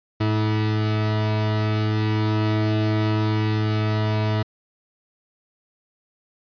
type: tone pair together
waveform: 40% pulse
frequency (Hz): 107.75 / 322.9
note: A2 / E4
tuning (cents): -36 / -36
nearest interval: octave + perfect fifth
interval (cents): 1900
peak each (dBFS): -19 / -26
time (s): 0.2-4.43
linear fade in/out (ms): 10
effects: resampled to 11025 Hz